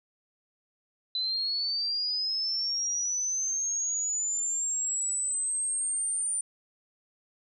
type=linear sweep; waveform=sine; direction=up; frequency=4000 to 9160 Hz; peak=-27 dBFS; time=1.15-6.41 s; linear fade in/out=2 ms; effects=none